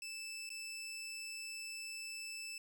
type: tone with dropouts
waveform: 20% pulse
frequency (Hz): 2637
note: E7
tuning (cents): 0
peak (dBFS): -39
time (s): 0.02-2.58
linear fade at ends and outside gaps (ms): 2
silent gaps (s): 0.492-0.502
effects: none